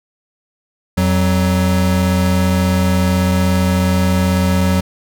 square tone pair together, 87.78 / 186 Hz, F2 / F#3, +9 / +9 cents, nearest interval octave + minor second, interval 1300 cents, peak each -16 / -15 dBFS, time 0.97-4.81 s, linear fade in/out 10 ms, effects none

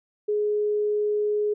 sine tone, 418.7 Hz, G#4, 14 cents sharp, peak -21 dBFS, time 0.28-1.54 s, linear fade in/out 10 ms, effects none

